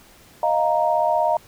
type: chord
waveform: sine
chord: Eb suspended second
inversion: none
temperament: equal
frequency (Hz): 622.3 / 698.5 / 932.3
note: Eb5 / F5 / Bb5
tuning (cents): 0 / 0 / 0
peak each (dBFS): -21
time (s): 0.43-1.37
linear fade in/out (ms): 2
effects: pink hiss -50 dBFS RMS until 1.47 s